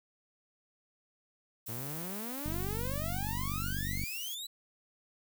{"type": "noise", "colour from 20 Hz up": "violet", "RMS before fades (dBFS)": -42, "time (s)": [1.66, 4.35], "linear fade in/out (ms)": 10}
{"type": "exponential sweep", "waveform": "sawtooth", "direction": "up", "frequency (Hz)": [110, 4032], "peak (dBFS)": -36, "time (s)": [1.68, 4.47], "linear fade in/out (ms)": 10}
{"type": "click train", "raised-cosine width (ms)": 5, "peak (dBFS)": -26, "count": 77, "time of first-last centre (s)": [2.46, 4.037], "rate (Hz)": 48.2}
{"effects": []}